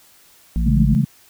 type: harmonic tone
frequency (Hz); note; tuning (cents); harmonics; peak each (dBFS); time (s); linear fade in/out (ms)
57; A#1; -38; 1 / 3 / 4; -17 / -23 / -29; 0.56-0.95; 0
type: chord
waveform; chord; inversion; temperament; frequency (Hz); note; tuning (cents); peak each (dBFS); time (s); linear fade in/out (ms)
sine; A major seventh; first; equal; 138.59 / 164.81 / 207.7 / 220; C#3 / E3 / G#3 / A3; 0 / 0 / 0 / 0; -17 / -21 / -20 / -20; 0.66-1.05; 10
effects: white hiss -51 dBFS RMS until 1.29 s